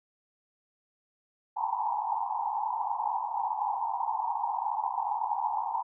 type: band-pass noise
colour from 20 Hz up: white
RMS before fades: -31 dBFS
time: 1.56-5.83 s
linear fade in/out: 20 ms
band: 790 to 970 Hz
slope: 96 dB/octave
effects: none